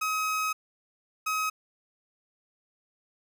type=tone pair in turn; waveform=30% pulse; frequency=1270 / 1270 Hz; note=D#6 / D#6; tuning=+35 / +35 cents; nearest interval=unison; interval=0 cents; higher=neither; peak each=-24 dBFS; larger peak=neither; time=0.01-0.53 / 1.26-1.5 s; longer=first; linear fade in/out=10 ms; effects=none